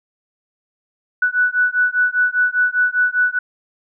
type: beating tone pair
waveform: sine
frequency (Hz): 1480 / 1485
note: F#6 / F#6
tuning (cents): 0 / +6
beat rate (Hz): 5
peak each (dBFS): -17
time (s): 1.22-3.39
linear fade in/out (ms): 5
effects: none